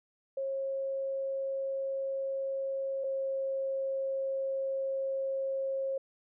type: tone pair in turn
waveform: sine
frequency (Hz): 541 / 538.7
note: C#5 / C#5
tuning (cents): -42 / -50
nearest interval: unison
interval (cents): 8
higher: first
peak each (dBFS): -31 / -30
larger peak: second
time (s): 0.37-3.04 / 3.04-5.98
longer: second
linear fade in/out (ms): 5
effects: none